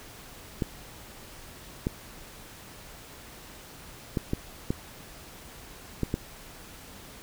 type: clicks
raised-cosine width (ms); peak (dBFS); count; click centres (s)
3; -13; 7; 0.622 / 1.869 / 4.172 / 4.334 / 4.705 / 6.033 / 6.141
effects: pink hiss -47 dBFS RMS until 7.22 s